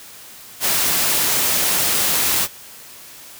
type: noise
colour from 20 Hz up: white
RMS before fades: -18 dBFS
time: 0.6-2.48 s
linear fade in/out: 50 ms
effects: white hiss -40 dBFS RMS until 3.39 s + high-pass 60 Hz 12 dB/octave